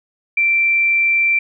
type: tone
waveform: sine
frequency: 2349 Hz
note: D7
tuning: in tune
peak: -12 dBFS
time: 0.37-1.39 s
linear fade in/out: 5 ms
effects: none